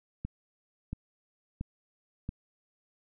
click train, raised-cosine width 5 ms, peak -22 dBFS, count 4, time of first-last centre 0.25-2.291 s, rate 1.47 Hz, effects none

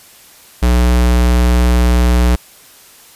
square tone, 60.7 Hz, B1, 29 cents flat, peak -9 dBFS, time 0.62-2.36 s, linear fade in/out 10 ms, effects white hiss -42 dBFS RMS until 3.15 s + resampled to 32000 Hz

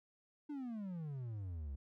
triangle exponential sweep, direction down, 303.2 to 65.41 Hz, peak -39 dBFS, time 0.49-1.76 s, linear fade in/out 10 ms, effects none

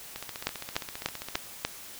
two click trains, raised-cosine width 0.2 ms, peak -19 / -9 dBFS, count 19 / 5, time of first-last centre 0.16-1.352 / 0.47-1.65 s, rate 15.1 / 3.39 Hz, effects white hiss -45 dBFS RMS until 1.99 s

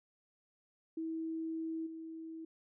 sine tone with level steps, 323.7 Hz, E4, 31 cents flat, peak -36 / -43 dBFS, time 0.97-2.45 s, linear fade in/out 5 ms, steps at 1.86 s, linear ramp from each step 10 ms, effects none

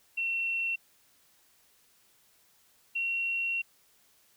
sine tone pair in turn, 2715 / 2734 Hz, F7 / F7, -50 / -37 cents, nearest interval unison, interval 13 cents, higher second, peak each -28 dBFS, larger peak neither, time 0.17-0.76 / 2.95-3.62 s, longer second, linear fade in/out 10 ms, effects white hiss -65 dBFS RMS until 4.36 s

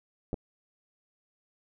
clicks, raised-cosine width 2 ms, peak -20 dBFS, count 2, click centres 0.331 / 0.342 s, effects none

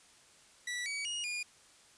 sawtooth tone with pitch steps, 1955 / 2270 / 2874 / 2429 Hz, B6 / C#7 / F7 / D#7, -18 / +41 / +49 / -42 cents, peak -32 dBFS, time 0.67-1.43 s, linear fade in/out 5 ms, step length 190 ms, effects white hiss -61 dBFS RMS until 1.97 s + resampled to 22050 Hz

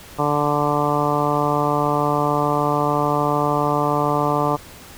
harmonic tone, 146.83 Hz, D3, in tune, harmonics 1 / 2 / 3 / 4 / 5 / 6 / 7 / 8, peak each -25 / -25 / -25 / -25 / -25 / -25 / -25 / -25 dBFS, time 0.18-4.57 s, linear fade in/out 20 ms, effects pink hiss -41 dBFS RMS until 4.97 s

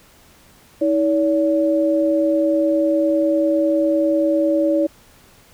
sine tone pair together, 319.9 / 570 Hz, D#4 / C#5, +48 / +48 cents, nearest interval minor seventh, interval 1000 cents, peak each -17 dBFS, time 0.81-4.87 s, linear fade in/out 10 ms, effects pink hiss -50 dBFS RMS until 5.53 s

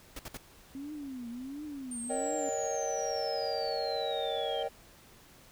pink noise bursts, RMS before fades -41 dBFS, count 3, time 0.16-0.373 s, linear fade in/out 5 ms, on 33 ms, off 57 ms
sine tone with vibrato, 266.3 Hz, C4, 31 cents sharp, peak -38 dBFS, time 0.75-2.49 s, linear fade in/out 0 ms, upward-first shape triangle, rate 1.4 Hz, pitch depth 250 cents each way
sine exponential sweep, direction down, 8870 to 3128 Hz, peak -38 dBFS, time 1.91-4.63 s, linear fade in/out 5 ms
triangle chord, Eb dominant seventh, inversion second, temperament just, 466.7 / 560 / 622.3 / 777.8 Hz, Bb4 / Db5 / Eb5 / G5, +2 / +18 / 0 / -14 cents, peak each -35 dBFS, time 2.09-4.69 s, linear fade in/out 20 ms
effects pink hiss -57 dBFS RMS until 5.51 s

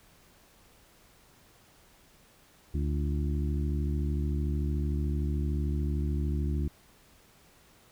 harmonic tone with a mistuned harmonic, 73.42 Hz, D2, in tune, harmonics 1 / 2 / 3 / 4 / 5, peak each -28 / -34 / -38 / -40 / -42 dBFS, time 2.74-6.68 s, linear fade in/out 5 ms, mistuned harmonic 5, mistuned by -78 cents, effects pink hiss -60 dBFS RMS until 7.91 s

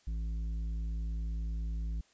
sine tone with tanh clipping, 55 Hz, A1, in tune, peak -34 dBFS, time 0.07-2.01 s, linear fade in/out 5 ms, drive 8 dB, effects white hiss -67 dBFS RMS until 2.13 s + resampled to 16000 Hz

